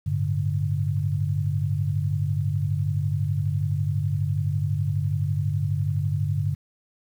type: chord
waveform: sine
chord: G suspended second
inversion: none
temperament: equal with one note detuned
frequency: 98 / 110 / 144.64 Hz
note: G2 / A2 / D3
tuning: 0 / 0 / -26 cents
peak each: -25 / -30 / -25 dBFS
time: 0.06-6.55 s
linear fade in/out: 10 ms
effects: 9-bit